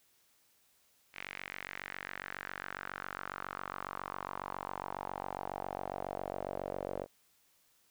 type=tone with band-pass filter sweep; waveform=sawtooth; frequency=47.3 Hz; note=F#1; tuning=39 cents sharp; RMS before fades=-42 dBFS; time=1.13-7.07 s; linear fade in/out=50 ms; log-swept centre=2300 to 550 Hz; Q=3.2; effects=white hiss -70 dBFS RMS until 7.9 s